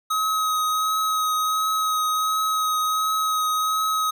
square tone with vibrato, 1268 Hz, D#6, 32 cents sharp, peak -21 dBFS, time 0.1-4.11 s, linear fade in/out 10 ms, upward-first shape triangle, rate 1.4 Hz, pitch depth 16 cents each way, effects none

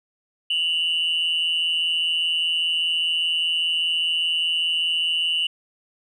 sine tone pair together, 2794 / 2959 Hz, F7 / F#7, 0 / -1 cents, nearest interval minor second, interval 99 cents, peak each -23 / -20 dBFS, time 0.5-5.47 s, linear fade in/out 5 ms, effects tanh soft clip ceiling -15 dBFS

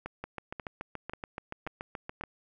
two click trains, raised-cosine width 0.5 ms, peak -22 / -22 dBFS, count 5 / 15, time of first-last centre 0.06-2.211 / 0.24-2.237 s, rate 1.86 / 7.01 Hz, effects none

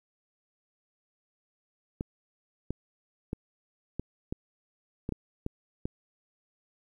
clicks, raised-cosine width 3 ms, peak -19 dBFS, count 9, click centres 2.009 / 2.706 / 3.331 / 3.996 / 4.325 / 5.091 / 5.123 / 5.464 / 5.855 s, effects 10-bit

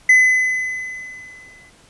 triangle tone with exponential decay, 2020 Hz, B6, 39 cents sharp, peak -5 dBFS, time 0.09-1.7 s, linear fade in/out 5 ms, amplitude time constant 350 ms, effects pink hiss -50 dBFS RMS until 1.89 s + resampled to 24000 Hz

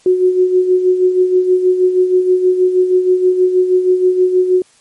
sine tone with tremolo, 366.9 Hz, F#4, 15 cents flat, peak -6 dBFS, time 0.06-4.62 s, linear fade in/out 2 ms, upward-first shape sine, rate 6.3 Hz, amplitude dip 60%, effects white hiss -50 dBFS RMS until 4.8 s + MP3 48 kbps

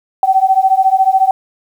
sine beating tone pair, 758 / 772 Hz, F#5 / G5, +42 / -27 cents, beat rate 14 Hz, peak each -11 dBFS, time 0.23-1.31 s, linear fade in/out 2 ms, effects 7-bit

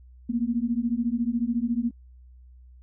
sine beating tone pair, 229.2 / 243.2 Hz, A#3 / B3, -29 / -26 cents, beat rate 14 Hz, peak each -26 dBFS, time 0.29-1.91 s, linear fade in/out 10 ms, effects added 62 Hz sine -47 dBFS peak until 2.82 s

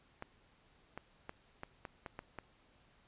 clicks, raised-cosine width 0.5 ms, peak -28 dBFS, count 8, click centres 0.224 / 0.976 / 1.294 / 1.634 / 1.852 / 2.062 / 2.191 / 2.387 s, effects pink hiss -68 dBFS RMS until 3.07 s + resampled to 8000 Hz

